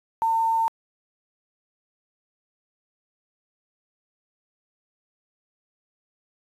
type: tone with quantisation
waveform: sine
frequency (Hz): 904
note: A5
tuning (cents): +47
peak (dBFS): -19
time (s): 0.22-0.68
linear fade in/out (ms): 0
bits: 8
effects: resampled to 32000 Hz